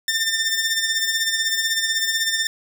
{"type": "tone with tremolo", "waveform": "15% pulse", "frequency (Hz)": 1798, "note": "A6", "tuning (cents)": 37, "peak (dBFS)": -11, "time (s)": [0.08, 2.47], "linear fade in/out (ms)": 2, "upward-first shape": "sine", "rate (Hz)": 16, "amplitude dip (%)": 50, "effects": []}